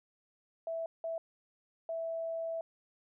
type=tone bursts at uneven times; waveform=sine; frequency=658 Hz; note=E5; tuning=3 cents flat; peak=-34 dBFS; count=3; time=0.67-0.86 / 1.04-1.18 / 1.89-2.61 s; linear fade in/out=2 ms; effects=none